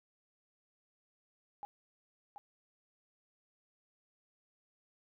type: tone with echo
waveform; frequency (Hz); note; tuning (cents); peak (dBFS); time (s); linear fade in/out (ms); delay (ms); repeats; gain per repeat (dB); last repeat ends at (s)
sine; 816; G#5; -31; -40; 1.63-1.65; 0; 730; 1; -6; 2.38
effects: none